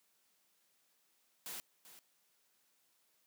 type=noise with echo; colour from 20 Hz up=white; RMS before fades=-45 dBFS; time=1.46-1.6 s; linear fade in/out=0 ms; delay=390 ms; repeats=1; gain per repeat=-13 dB; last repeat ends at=1.99 s; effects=white hiss -75 dBFS RMS until 3.26 s + high-pass 150 Hz 12 dB/octave